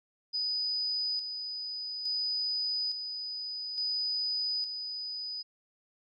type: tone with tremolo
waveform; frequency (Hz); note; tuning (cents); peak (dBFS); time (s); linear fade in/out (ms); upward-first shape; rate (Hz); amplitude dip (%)
sine; 4978; D#8; 0; -29; 0.33-5.43; 20; square; 0.58; 50
effects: none